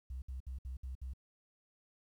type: tone bursts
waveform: sine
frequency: 64.6 Hz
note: C2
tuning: 21 cents flat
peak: -38 dBFS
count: 6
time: 0.1-1.135 s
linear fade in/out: 5 ms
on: 120 ms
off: 63 ms
effects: tanh soft clip ceiling -37 dBFS + 12-bit